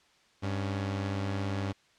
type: tone pair together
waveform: sawtooth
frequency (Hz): 98.98 / 279.8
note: G2 / C#4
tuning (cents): +17 / +16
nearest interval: octave + tritone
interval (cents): 1799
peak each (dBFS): -27 / -35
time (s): 0.42-1.73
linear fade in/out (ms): 20
effects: white hiss -64 dBFS RMS until 1.98 s + low-pass 5000 Hz 12 dB/octave